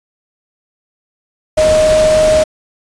sine tone in noise, 622.3 Hz, D#5, in tune, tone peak -7 dBFS, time 1.57-2.44 s, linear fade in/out 10 ms, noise pink, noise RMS -19 dBFS, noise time 1.57-2.44 s, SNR +9 dB, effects resampled to 22050 Hz

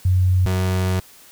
sine / 35% pulse tone pair in turn, 92 / 92.8 Hz, F#2 / F#2, -9 / +6 cents, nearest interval unison, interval 15 cents, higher second, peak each -13 / -16 dBFS, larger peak first, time 0.05-0.46 / 0.46-1 s, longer second, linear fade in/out 5 ms, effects white hiss -47 dBFS RMS until 1.31 s

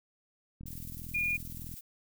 click train, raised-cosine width 5 ms, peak -33 dBFS, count 48, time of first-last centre 0.61-1.74 s, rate 41.6 Hz
violet noise with tremolo, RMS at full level -45 dBFS, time 0.66-1.81 s, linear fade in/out 5 ms, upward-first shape square, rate 19 Hz, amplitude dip 40%
sine tone, 2429 Hz, D#7, 42 cents flat, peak -28 dBFS, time 1.14-1.37 s, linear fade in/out 10 ms
effects none

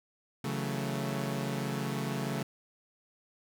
sawtooth chord, F# minor seventh, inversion second, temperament equal, 138.59 / 164.81 / 185 / 220 Hz, C#3 / E3 / F#3 / A3, 0 / 0 / 0 / 0 cents, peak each -31 / -37 / -35 / -33 dBFS, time 0.44-2.43 s, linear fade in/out 5 ms, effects none

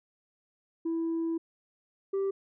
sine tone pair in turn, 329.6 / 390.8 Hz, E4 / G4, 0 / -5 cents, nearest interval minor third, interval 295 cents, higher second, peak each -26 / -24 dBFS, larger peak second, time 0.85-1.38 / 2.13-2.31 s, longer first, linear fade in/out 10 ms, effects tanh soft clip ceiling -26 dBFS

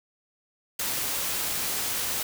white noise, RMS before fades -29 dBFS, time 0.79-2.23 s, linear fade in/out 5 ms, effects none

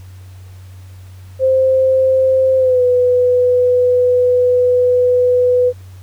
sine tone with pitch glide, 524 to 496.6 Hz, C5 to B4, +2 to +9 cents, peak -9 dBFS, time 1.39-5.73 s, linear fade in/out 50 ms, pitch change -93 cents, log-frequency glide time 2.57-2.83 s, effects added 93 Hz sine -33 dBFS peak until 6.02 s + pink hiss -49 dBFS RMS until 6.02 s

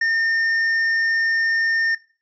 sine tone with hard clipping, 1817 Hz, A#6, 45 cents flat, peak -18 dBFS, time 0.01-1.95 s, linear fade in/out 5 ms, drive 4 dB, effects noise-tail reverb RT60 0.4 s tail -20 dB re dry + resampled to 16000 Hz

